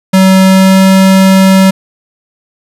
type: tone with pitch glide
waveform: square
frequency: 189.6 to 190.92 Hz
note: F#3 to G3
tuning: +43 to -45 cents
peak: -3 dBFS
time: 0.13-1.71 s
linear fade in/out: 10 ms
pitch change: +12 cents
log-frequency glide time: 0.43-0.83 s
effects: resampled to 32000 Hz + 7-bit